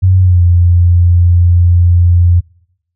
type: tone with pitch glide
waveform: sine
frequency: 93.1 to 87.37 Hz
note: F#2 to F2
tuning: +11 to +1 cents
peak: -4 dBFS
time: 0.02-2.41 s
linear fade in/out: 20 ms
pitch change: -110 cents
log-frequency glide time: 0.2-0.42 s
effects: noise-tail reverb RT60 0.8 s tail -26 dB re dry